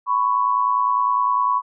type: tone pair together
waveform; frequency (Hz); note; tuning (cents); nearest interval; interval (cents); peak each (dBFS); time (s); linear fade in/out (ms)
sine; 998.9 / 1108.7; B5 / C#6; +19 / 0; major second; 181; -19; 0.06-1.62; 50
effects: none